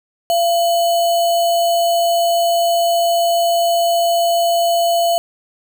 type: tone with sample-and-hold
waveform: sine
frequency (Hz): 683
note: F5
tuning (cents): -39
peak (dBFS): -12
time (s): 0.3-5.18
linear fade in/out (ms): 0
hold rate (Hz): 3675
effects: none